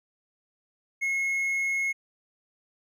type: tone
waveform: triangle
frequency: 2170 Hz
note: C#7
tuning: 37 cents flat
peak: -23 dBFS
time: 1.01-1.93 s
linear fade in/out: 20 ms
effects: none